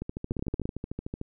two click trains, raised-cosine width 3 ms, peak -17 / -20 dBFS, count 7 / 17, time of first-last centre 0.31-0.655 / 0.02-1.214 s, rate 17.4 / 13.4 Hz, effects none

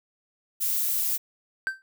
violet noise, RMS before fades -26 dBFS, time 0.6-1.18 s, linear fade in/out 20 ms
triangle tone with exponential decay, 1557 Hz, G6, 12 cents flat, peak -19 dBFS, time 1.67-1.82 s, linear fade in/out 0 ms, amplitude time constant 31 ms
effects none

